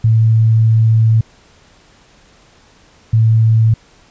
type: tone pair in turn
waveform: sine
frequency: 111.8 / 111.8 Hz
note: A2 / A2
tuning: +28 / +28 cents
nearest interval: unison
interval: 0 cents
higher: neither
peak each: -7 dBFS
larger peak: neither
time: 0.04-1.21 / 3.13-3.74 s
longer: first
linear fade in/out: 5 ms
effects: pink hiss -48 dBFS RMS until 4.1 s + resampled to 16000 Hz